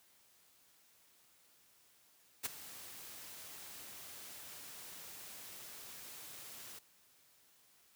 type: noise with ADSR envelope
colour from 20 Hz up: white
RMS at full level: -35 dBFS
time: 2.43-6.79 s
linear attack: 26 ms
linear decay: 16 ms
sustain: -16 dB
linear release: 5 ms
effects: white hiss -68 dBFS RMS until 7.95 s + high-pass 60 Hz 12 dB/octave